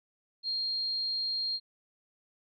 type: tone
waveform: sine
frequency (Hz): 4220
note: C8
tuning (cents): +14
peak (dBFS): -29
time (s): 0.43-1.6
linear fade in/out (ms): 50
effects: MP3 32 kbps